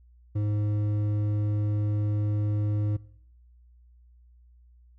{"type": "tone with hard clipping", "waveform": "sine", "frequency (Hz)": 104.5, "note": "G#2", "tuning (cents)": 11, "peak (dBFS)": -26, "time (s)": [0.35, 2.97], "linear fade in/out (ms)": 10, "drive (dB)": 8, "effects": ["noise-tail reverb RT60 0.7 s tail -22 dB re dry", "added 60 Hz sine -53 dBFS peak until 4.98 s"]}